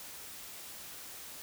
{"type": "silence", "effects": ["white hiss -47 dBFS RMS until 1.42 s"]}